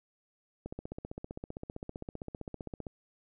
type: click train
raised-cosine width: 2 ms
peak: -26 dBFS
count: 35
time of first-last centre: 0.66-2.868 s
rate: 15.4 Hz
effects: none